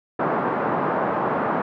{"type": "band-pass noise", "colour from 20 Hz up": "white", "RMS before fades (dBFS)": -23, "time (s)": [0.19, 1.62], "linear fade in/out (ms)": 5, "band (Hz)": [140, 1200], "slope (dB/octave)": 24, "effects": []}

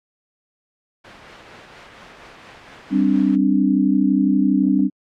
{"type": "noise with tremolo", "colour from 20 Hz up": "white", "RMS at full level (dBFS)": -33, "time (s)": [1.04, 3.36], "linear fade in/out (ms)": 10, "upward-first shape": "triangle", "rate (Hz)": 4.3, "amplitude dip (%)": 30}
{"type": "chord", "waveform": "sine", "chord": "G suspended fourth", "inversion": "none", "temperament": "equal", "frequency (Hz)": [196, 261.6, 293.7], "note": ["G3", "C4", "D4"], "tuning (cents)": [0, 0, 0], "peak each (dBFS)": -18, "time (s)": [2.9, 4.9], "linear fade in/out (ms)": 50}
{"effects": ["low-pass 2000 Hz 12 dB/octave", "AAC 64 kbps"]}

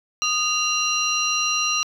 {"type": "tone cluster", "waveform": "sine", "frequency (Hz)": [1237, 2776, 4069, 5750], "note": ["D#6", "F7", "C8", "F8"], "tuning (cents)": [-10, -11, -49, 50], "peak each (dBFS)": [-26, -23, -25, -25], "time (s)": [0.22, 1.83], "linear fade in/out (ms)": 0, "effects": ["tanh soft clip ceiling -10 dBFS", "9-bit"]}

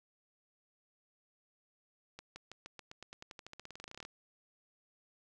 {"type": "accelerating click train", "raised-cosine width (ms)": 0.2, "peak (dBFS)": -30, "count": 26, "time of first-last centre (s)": [2.19, 4.051], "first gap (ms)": 170, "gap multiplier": 0.92, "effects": []}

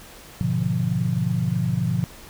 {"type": "chord", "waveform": "sine", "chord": "G# diminished seventh", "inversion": "none", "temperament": "equal", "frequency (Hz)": [103.83, 123.47, 146.83, 174.61], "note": ["G#2", "B2", "D3", "F3"], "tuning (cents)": [0, 0, 0, 0], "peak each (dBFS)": [-29, -24, -27, -24], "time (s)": [0.41, 2.04], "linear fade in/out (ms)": 0, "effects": ["pink hiss -44 dBFS RMS until 2.29 s"]}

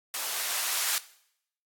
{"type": "noise with band-pass filter sweep", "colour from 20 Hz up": "violet", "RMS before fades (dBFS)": -31, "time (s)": [0.14, 0.98], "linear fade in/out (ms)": 0, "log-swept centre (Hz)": [570, 1100], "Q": 0.77, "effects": ["noise-tail reverb RT60 0.7 s tail -18 dB re dry", "AAC 64 kbps"]}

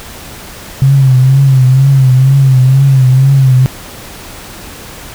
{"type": "tone with vibrato", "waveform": "sine", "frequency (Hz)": 132.8, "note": "C3", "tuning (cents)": 26, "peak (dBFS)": -3, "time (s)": [0.82, 3.66], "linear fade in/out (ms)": 0, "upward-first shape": "triangle", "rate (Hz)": 2.1, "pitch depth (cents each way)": 80, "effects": ["pink hiss -29 dBFS RMS until 5.14 s"]}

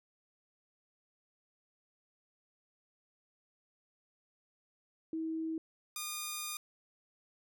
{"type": "tone pair in turn", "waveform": ["sine", "5% pulse"], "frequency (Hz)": [321.7, 1218.1], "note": ["E4", "D#6"], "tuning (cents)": [-42, -37], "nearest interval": "octave + major seventh", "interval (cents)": 2305, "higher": "second", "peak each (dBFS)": [-34, -26], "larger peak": "second", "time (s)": [[5.13, 5.58], [5.96, 6.57]], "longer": "second", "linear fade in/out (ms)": 2, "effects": []}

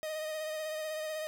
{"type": "tone with vibrato", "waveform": "45% pulse", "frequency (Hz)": 622, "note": "D#5", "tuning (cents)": -1, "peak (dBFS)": -35, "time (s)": [0.03, 1.27], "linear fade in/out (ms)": 0, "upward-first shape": "sine", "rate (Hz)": 16, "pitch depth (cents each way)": 26, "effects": []}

